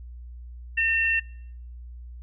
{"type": "tone pair together", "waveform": "sine", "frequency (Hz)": [1819, 2712], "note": ["A#6", "E7"], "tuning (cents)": [-43, 49], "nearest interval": "perfect fifth", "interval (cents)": 692, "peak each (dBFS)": -23, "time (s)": [0.77, 1.2], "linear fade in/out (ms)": 10, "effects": ["noise-tail reverb RT60 0.7 s tail -24 dB re dry", "added 60 Hz sine -38 dBFS peak until 2.22 s"]}